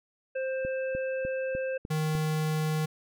harmonic tone, 525 Hz, C5, 6 cents sharp, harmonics 1 / 3 / 5, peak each -29 / -39 / -43 dBFS, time 0.35-1.78 s, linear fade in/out 10 ms
click train, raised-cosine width 3 ms, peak -25 dBFS, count 6, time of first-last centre 0.65-2.152 s, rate 3.33 Hz
square tone, 155.56 Hz, D#3, in tune, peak -27 dBFS, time 1.9-2.86 s, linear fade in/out 10 ms
effects none

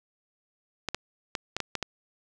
clicks, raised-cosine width 0.2 ms, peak -12 dBFS, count 7, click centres 0.887 / 0.946 / 1.352 / 1.566 / 1.603 / 1.753 / 1.827 s, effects none

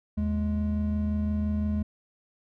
triangle tone pair together, 78.6 / 210 Hz, D#2 / G#3, +18 / +19 cents, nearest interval octave + perfect fourth, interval 1701 cents, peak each -26 / -25 dBFS, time 0.17-1.83 s, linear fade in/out 10 ms, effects none

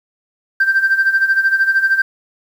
sine tone with tremolo, 1569 Hz, G6, 1 cent sharp, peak -7 dBFS, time 0.6-2.02 s, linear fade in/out 5 ms, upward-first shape sine, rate 13 Hz, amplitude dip 75%, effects tanh soft clip ceiling -6 dBFS + 7-bit

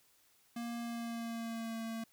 square tone with pitch glide, 235.1 to 226.2 Hz, A#3 to A3, +15 to +48 cents, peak -39 dBFS, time 0.56-2.04 s, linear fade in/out 5 ms, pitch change -67 cents, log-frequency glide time 0.81-1.78 s, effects white hiss -69 dBFS RMS until 2.12 s

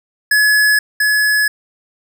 square tone pair in turn, 1700 / 1700 Hz, G#6 / G#6, +40 / +40 cents, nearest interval unison, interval 0 cents, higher neither, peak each -10 / -12 dBFS, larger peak first, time 0.31-0.79 / 1-1.48 s, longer neither, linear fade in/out 5 ms, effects none

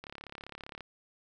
click train, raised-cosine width 0.3 ms, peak -27 dBFS, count 28, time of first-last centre 0.04-0.807 s, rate 35.2 Hz, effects none

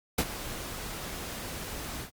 pink noise with ADSR envelope, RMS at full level -25 dBFS, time 0.18-2.11 s, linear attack 6 ms, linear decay 53 ms, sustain -13 dB, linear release 100 ms, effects Opus 48 kbps

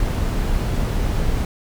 brown noise, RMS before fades -20 dBFS, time 0-1.45 s, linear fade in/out 2 ms, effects none

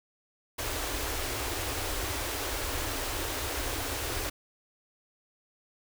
pink band-stop noise, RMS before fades -33 dBFS, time 0.58-4.3 s, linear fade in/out 10 ms, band 120 to 260 Hz, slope 96 dB/octave, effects none

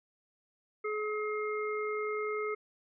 harmonic tone, 424.8 Hz, G#4, 39 cents sharp, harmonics 1 / 3 / 5, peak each -33 / -38 / -40 dBFS, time 0.84-2.55 s, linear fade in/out 10 ms, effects none

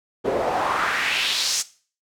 pink noise with band-pass filter sweep, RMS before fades -23 dBFS, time 0.24-1.63 s, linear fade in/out 20 ms, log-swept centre 410 to 6700 Hz, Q 2.4, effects noise-tail reverb RT60 0.4 s tail -17 dB re dry

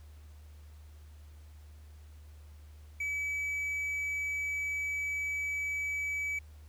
triangle tone, 2289 Hz, D7, 45 cents flat, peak -30 dBFS, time 3-6.39 s, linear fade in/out 5 ms, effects added 75 Hz sine -49 dBFS peak until 6.68 s + pink hiss -65 dBFS RMS until 6.68 s

